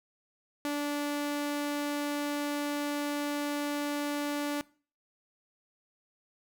sawtooth tone, 290.8 Hz, D4, 17 cents flat, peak -26 dBFS, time 0.65-4.61 s, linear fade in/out 0 ms, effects noise-tail reverb RT60 0.4 s tail -21 dB re dry

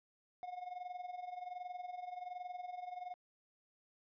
triangle tone with amplitude modulation, 722 Hz, F#5, 43 cents flat, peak -38 dBFS, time 0.43-3.14 s, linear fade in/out 0 ms, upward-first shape sine, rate 21.3 Hz, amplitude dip 75%, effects resampled to 11025 Hz

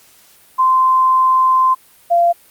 sine tone pair in turn, 1038 / 689 Hz, C6 / F5, -14 / -24 cents, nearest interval perfect fifth, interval 710 cents, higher first, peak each -9 dBFS, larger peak neither, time 0.58-1.75 / 2.1-2.33 s, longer first, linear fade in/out 20 ms, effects white hiss -48 dBFS RMS until 2.5 s + Opus 48 kbps

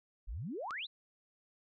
sine exponential sweep, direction up, 39.52 to 4200 Hz, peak -38 dBFS, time 0.27-0.87 s, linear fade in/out 20 ms
click, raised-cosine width 0.2 ms, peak -29 dBFS, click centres 0.708 s
effects none

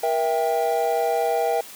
triangle chord, E diminished, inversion second, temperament just, 474.7 / 659.3 / 791.1 Hz, Bb4 / E5 / G5, +31 / 0 / +16 cents, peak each -22 dBFS, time 0.03-1.61 s, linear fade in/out 5 ms, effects white hiss -41 dBFS RMS until 1.75 s + high-pass 150 Hz 12 dB/octave

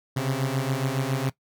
sawtooth beating tone pair, 129.9 / 137.1 Hz, C3 / C#3, -12 / -19 cents, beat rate 7.2 Hz, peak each -23 dBFS, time 0.16-1.3 s, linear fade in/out 10 ms, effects noise-tail reverb RT60 0.1 s tail -18 dB re dry

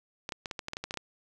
clicks, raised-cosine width 0.2 ms, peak -18 dBFS, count 12, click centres 0.291 / 0.322 / 0.458 / 0.512 / 0.592 / 0.684 / 0.734 / 0.769 / 0.84 / 0.909 / 0.941 / 0.973 s, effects none

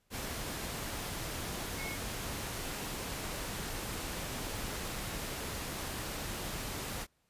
sine tone in noise, 2188 Hz, C#7, 23 cents flat, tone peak -41 dBFS, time 1.76-1.98 s, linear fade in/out 50 ms, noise pink, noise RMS -39 dBFS, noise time 0.1-7.07 s, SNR -5 dB, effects pink hiss -75 dBFS RMS until 7.29 s + resampled to 32000 Hz

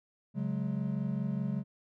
triangle chord, C# suspended fourth, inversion none, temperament equal with one note detuned, 138.59 / 185 / 210.1 Hz, C#3 / F#3 / G#3, 0 / 0 / +20 cents, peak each -33 dBFS, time 0.34-1.64 s, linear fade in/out 50 ms, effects none

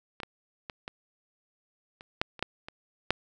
clicks, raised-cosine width 0.3 ms, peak -21 / -20 / -21 / -21 / -29 / -9 / -28 / -11 / -24 / -7 dBFS, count 10, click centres 0.202 / 0.233 / 0.698 / 0.879 / 2.009 / 2.215 / 2.393 / 2.426 / 2.685 / 3.106 s, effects none

